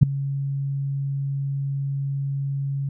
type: tone with ADSR envelope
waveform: sine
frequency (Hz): 138.59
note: C#3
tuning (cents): 0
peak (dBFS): -4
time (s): 0.01-2.89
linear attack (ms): 20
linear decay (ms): 5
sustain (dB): -19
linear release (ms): 4
effects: none